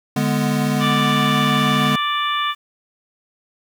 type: chord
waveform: square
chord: G# diminished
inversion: second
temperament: equal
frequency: 146.83 / 207.7 / 246.9 Hz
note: D3 / G#3 / B3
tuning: 0 / 0 / 0 cents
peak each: -22 dBFS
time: 0.16-1.96 s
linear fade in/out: 5 ms
type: harmonic tone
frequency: 587.3 Hz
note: D5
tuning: in tune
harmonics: 2 / 3 / 4 / 5 / 6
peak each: -20 / -27 / -29 / -28 / -26 dBFS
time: 0.79-2.55 s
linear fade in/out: 50 ms
effects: 8-bit